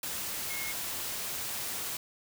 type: tone in noise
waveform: sine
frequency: 2161 Hz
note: C#7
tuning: 45 cents flat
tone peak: -38 dBFS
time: 0.5-0.72 s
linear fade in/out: 2 ms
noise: white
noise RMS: -36 dBFS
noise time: 0.03-1.97 s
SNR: -5 dB
effects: none